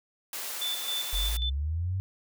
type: high-pass noise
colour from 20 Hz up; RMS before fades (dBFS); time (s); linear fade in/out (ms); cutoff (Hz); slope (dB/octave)
white; -36; 0.33-1.37; 2; 430; 12
type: tone with tremolo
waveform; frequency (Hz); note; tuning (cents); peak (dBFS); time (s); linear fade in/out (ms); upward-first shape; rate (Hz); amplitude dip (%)
sine; 3520; A7; 0; -29; 0.61-1.5; 10; square; 3.7; 60
type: linear sweep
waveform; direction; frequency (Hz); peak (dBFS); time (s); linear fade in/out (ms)
sine; up; 43.65 to 97.2; -27; 1.13-2; 0
effects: none

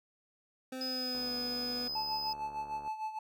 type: tone with pitch glide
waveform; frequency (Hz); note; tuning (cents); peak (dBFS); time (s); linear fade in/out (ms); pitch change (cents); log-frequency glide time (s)
25% pulse; 259 to 245.2; C4 to B3; -17 to -12; -35; 0.72-1.88; 5; -95; 0.84-1.36
type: tone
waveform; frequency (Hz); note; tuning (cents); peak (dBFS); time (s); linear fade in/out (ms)
triangle; 5030; D#8; +18; -34; 0.81-2.33; 2
type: click train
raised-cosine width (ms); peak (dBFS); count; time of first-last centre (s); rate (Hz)
1; -37; 126; 1.15-2.877; 72.4
type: tone with tremolo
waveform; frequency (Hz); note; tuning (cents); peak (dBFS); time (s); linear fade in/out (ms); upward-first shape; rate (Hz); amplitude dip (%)
triangle; 870; A5; -20; -31; 1.95-3.19; 5; sine; 6.6; 70
effects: none

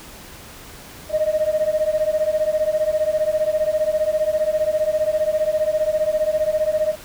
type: beating tone pair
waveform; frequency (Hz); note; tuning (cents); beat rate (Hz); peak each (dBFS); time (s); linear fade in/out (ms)
sine; 611 / 626; D#5 / D#5; -32 / +10; 15; -19 / -19; 1.09-6.96; 50
effects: tanh soft clip ceiling -11 dBFS + pink hiss -40 dBFS RMS until 7.04 s

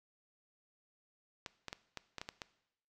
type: clicks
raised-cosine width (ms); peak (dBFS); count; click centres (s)
0.2; -24; 8; 1.462 / 1.683 / 1.729 / 1.973 / 2.183 / 2.215 / 2.289 / 2.418
effects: noise-tail reverb RT60 0.8 s tail -18 dB re dry

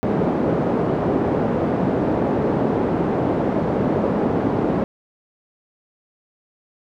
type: band-pass noise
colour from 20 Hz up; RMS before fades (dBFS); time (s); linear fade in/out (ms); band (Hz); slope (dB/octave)
pink; -20; 0.03-4.84; 0; 190 to 580; 12
effects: none

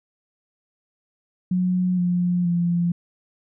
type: tone with pitch steps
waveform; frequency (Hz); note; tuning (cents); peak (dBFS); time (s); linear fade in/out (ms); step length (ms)
sine; 182 / 177.33 / 172.78; F#3 / F3 / F3; -28 / +27 / -18; -18; 1.51-2.92; 5; 470
effects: none

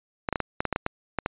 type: clicks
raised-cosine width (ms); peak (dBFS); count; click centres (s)
0.5; -10; 11; 0.288 / 0.327 / 0.358 / 0.403 / 0.605 / 0.653 / 0.727 / 0.761 / 0.864 / 1.187 / 1.261
effects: resampled to 8000 Hz

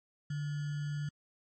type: tone with sample-and-hold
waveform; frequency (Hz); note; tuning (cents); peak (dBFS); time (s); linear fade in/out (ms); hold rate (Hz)
sine; 146.83; D3; 0; -33; 0.3-1.09; 5; 1575
effects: low-pass 8000 Hz 12 dB/octave + MP3 32 kbps

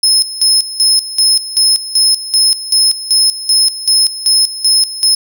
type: tone with tremolo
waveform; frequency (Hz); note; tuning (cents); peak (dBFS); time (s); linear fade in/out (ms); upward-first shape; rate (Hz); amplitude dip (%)
30% pulse; 5180; E8; -31; -3; 0.03-5.15; 5; square; 2.6; 80
effects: none

